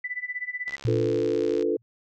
sine tone with tremolo, 1988 Hz, B6, 11 cents sharp, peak -26 dBFS, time 0.04-0.76 s, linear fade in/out 5 ms, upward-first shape sine, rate 16 Hz, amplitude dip 90%
click train, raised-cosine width 0.2 ms, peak -24 dBFS, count 66, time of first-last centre 0.68-1.625 s, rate 68.8 Hz
sine tone with exponential decay, 116.54 Hz, A#2, in tune, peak -21 dBFS, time 0.85-1.82 s, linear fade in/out 0 ms, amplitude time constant 210 ms
sine chord, B half-diminished seventh, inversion first, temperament equal, 293.7 / 349.2 / 440 / 493.9 Hz, D4 / F4 / A4 / B4, 0 / 0 / 0 / 0 cents, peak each -30 / -27 / -25 / -30 dBFS, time 0.87-1.77 s, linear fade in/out 10 ms
effects none

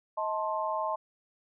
sine chord, A diminished, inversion second, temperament just, 633.6 / 880 / 1056 Hz, Eb5 / A5 / C6, +31 / 0 / +16 cents, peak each -33 dBFS, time 0.17-0.96 s, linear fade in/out 10 ms, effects none

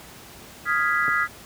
sine chord, F half-diminished seventh, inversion third, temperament equal, 1244.5 / 1396.9 / 1661.2 / 1975.5 Hz, Eb6 / F6 / Ab6 / Cb7, 0 / 0 / 0 / 0 cents, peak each -25 dBFS, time 0.65-1.28 s, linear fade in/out 50 ms
clicks, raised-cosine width 2 ms, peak -23 dBFS, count 2, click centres 1.081 / 1.088 s
effects pink hiss -44 dBFS RMS until 1.45 s + high-pass 60 Hz 12 dB/octave

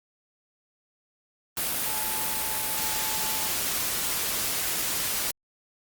sine tone in noise, 869 Hz, A5, 22 cents flat, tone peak -37 dBFS, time 1.86-3.48 s, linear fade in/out 2 ms, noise white, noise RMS -28 dBFS, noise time 1.57-5.31 s, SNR -12 dB, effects Opus 32 kbps

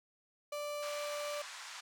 35% pulse tone, 587.3 Hz, D5, in tune, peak -36 dBFS, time 0.52-1.42 s, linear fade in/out 5 ms
pink band-pass noise, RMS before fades -48 dBFS, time 0.82-1.81 s, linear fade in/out 10 ms, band 950 to 8100 Hz, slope 24 dB/octave
effects none

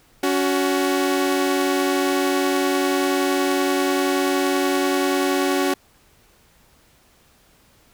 sawtooth tone pair together, 281.7 / 372.1 Hz, C#4 / F#4, +28 / +10 cents, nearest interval perfect fourth, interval 482 cents, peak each -17 dBFS, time 0.23-5.74 s, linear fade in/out 5 ms, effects pink hiss -56 dBFS RMS until 7.93 s

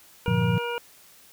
harmonic tone, 475.8 Hz, A#4, 35 cents sharp, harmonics 1 / 2 / 3 / 5 / 6, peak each -30 / -33 / -35 / -37 / -38 dBFS, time 0.26-0.78 s, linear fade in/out 0 ms
sine chord, G minor seventh, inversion none, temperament equal, 98 / 116.54 / 146.83 / 174.61 Hz, G2 / Bb2 / D3 / F3, 0 / 0 / 0 / 0 cents, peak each -30 / -24 / -30 / -24 dBFS, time 0.28-0.58 s, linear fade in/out 0 ms
clicks, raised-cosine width 1 ms, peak -29 dBFS, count 2, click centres 0.423 / 0.568 s
effects white hiss -53 dBFS RMS until 1.32 s

